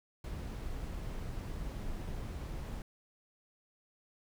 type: noise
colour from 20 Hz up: brown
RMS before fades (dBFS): -40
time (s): 0.24-2.82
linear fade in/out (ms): 2
effects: none